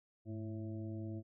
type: harmonic tone with a mistuned harmonic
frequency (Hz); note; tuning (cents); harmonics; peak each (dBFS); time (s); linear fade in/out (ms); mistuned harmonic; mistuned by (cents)
110.1; A2; +2; 1 / 2 / 3 / 5 / 6; -42 / -47 / -46 / -57 / -57; 0.25-1.23; 50; 1; -100
effects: none